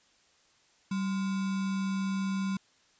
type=tone with sample-and-hold; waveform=sine; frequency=192.7 Hz; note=G3; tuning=29 cents flat; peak=-28 dBFS; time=0.91-2.57 s; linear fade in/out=5 ms; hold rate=1225 Hz; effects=white hiss -65 dBFS RMS until 2.99 s + resampled to 16000 Hz